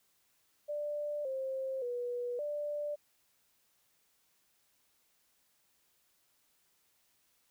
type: tone with pitch steps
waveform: sine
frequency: 590 / 530 / 486.5 / 589 Hz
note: D5 / C5 / B4 / D5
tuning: +8 / +22 / -26 / +5 cents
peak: -34 dBFS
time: 0.68-2.96 s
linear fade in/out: 20 ms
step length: 570 ms
effects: white hiss -73 dBFS RMS until 7.5 s